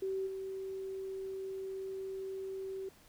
sine tone with level steps, 383.8 Hz, G4, 37 cents flat, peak -33 / -38 dBFS, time 0.02-2.89 s, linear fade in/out 5 ms, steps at 0.26 s, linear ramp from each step 20 ms, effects pink hiss -62 dBFS RMS until 3.08 s

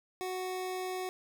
25% pulse tone, 370 Hz, F#4, in tune, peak -31 dBFS, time 0.21-1.09 s, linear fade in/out 0 ms, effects none

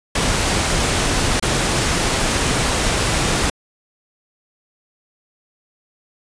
pink noise with dropouts, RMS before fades -18 dBFS, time 0.15-3.5 s, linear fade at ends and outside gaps 5 ms, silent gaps 1.398-1.424 s, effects resampled to 22050 Hz

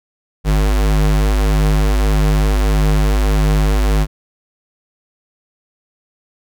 square tone pair together, 51.31 / 152.3 Hz, G#1 / D#3, -20 / -37 cents, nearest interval octave + perfect fifth, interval 1883 cents, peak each -12 / -24 dBFS, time 0.44-4.07 s, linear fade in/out 50 ms, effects none

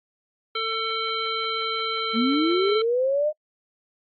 harmonic tone, 447.2 Hz, A4, 28 cents sharp, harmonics 1 / 3 / 5 / 7 / 9, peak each -31 / -28 / -33 / -31 / -32 dBFS, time 0.55-2.82 s, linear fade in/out 5 ms
sine linear sweep, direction up, 215 to 620 Hz, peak -19 dBFS, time 2.13-3.33 s, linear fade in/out 50 ms
effects noise-tail reverb RT60 0.1 s tail -25 dB re dry + AAC 48 kbps

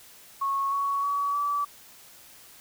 sine tone with pitch steps, 1100 / 1117.3 / 1134.9 / 1152.7 Hz, C#6 / C#6 / C#6 / D6, -14 / +13 / +40 / -33 cents, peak -24 dBFS, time 0.41-1.65 s, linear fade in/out 10 ms, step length 310 ms, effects white hiss -51 dBFS RMS until 2.6 s

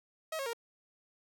sawtooth tone with pitch steps, 637 / 545 / 466.3 Hz, D#5 / C#5 / A#4, +41 / -29 / +1 cents, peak -31 dBFS, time 0.32-0.533 s, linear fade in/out 5 ms, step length 71 ms, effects none

